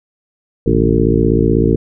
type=harmonic tone with a mistuned harmonic; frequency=56.1 Hz; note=A1; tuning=34 cents sharp; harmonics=1 / 2 / 3 / 4 / 5 / 6 / 7 / 8; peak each=-18 / -18 / -18 / -18 / -18 / -18 / -18 / -18 dBFS; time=0.66-1.76 s; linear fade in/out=5 ms; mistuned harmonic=3; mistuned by=-130 cents; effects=none